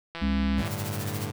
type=click train; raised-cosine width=0.3 ms; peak=-20 dBFS; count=89; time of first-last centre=0.15-0.677 s; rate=167 Hz
type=harmonic tone; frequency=68 Hz; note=C#2; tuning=33 cents flat; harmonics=1 / 3 / 4; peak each=-27 / -25 / -32 dBFS; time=0.21-0.63 s; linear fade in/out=20 ms
type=chord; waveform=sawtooth; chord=G suspended second; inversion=none; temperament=equal; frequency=98 / 110 / 146.83 Hz; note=G2 / A2 / D3; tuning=0 / 0 / 0 cents; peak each=-29 / -30 / -32 dBFS; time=0.57-1.32 s; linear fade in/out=20 ms
type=noise with tremolo; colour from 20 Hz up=white; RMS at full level=-37 dBFS; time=0.64-1.29 s; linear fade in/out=50 ms; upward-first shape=sine; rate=14 Hz; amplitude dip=75%
effects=none